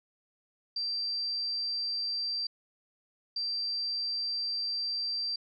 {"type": "tone bursts at uneven times", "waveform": "sine", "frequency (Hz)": 4699, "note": "D8", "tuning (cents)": 0, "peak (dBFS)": -30, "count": 2, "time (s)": [[0.76, 2.47], [3.36, 5.36]], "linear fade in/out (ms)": 5, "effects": []}